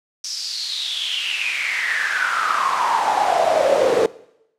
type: noise with high-pass filter sweep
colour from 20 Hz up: brown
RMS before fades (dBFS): -20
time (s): 0.24-4.06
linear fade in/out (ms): 2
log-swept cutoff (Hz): 5500 to 450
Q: 7.9
effects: noise-tail reverb RT60 0.8 s tail -20 dB re dry + low-pass 9000 Hz 12 dB/octave